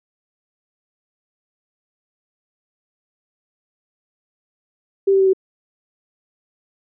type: tone with pitch steps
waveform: sine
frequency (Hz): 392 / 387.7 / 383.5 / 379.3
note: G4 / G4 / G4 / F#4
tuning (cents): 0 / -19 / -38 / +43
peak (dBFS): -11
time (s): 5.07-5.334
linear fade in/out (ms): 10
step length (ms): 66
effects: none